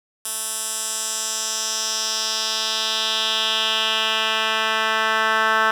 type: tone with band-pass filter sweep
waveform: 10% pulse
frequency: 220 Hz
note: A3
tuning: in tune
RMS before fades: -22 dBFS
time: 0.25-5.71 s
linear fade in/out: 2 ms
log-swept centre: 10000 to 1600 Hz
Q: 2.3
effects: 7-bit